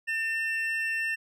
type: tone pair together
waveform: triangle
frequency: 1800 / 2697 Hz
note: A6 / E7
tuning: +39 / +39 cents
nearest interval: perfect fifth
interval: 700 cents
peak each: -27 / -30 dBFS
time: 0.07-1.16 s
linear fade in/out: 20 ms
effects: none